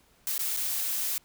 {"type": "noise with dropouts", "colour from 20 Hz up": "blue", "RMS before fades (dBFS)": -30, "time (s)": [0.27, 1.18], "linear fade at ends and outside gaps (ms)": 0, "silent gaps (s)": [[0.379, 0.393], [0.565, 0.572]], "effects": ["pink hiss -63 dBFS RMS until 1.24 s"]}